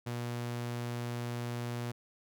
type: tone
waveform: sawtooth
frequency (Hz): 120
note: B2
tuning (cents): -49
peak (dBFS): -31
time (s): 0.06-1.92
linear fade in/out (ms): 10
effects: none